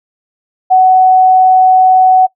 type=tone; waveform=sine; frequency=747 Hz; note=F#5; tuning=16 cents sharp; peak=-3 dBFS; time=0.7-2.27 s; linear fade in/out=20 ms; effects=noise-tail reverb RT60 0.1 s tail -21 dB re dry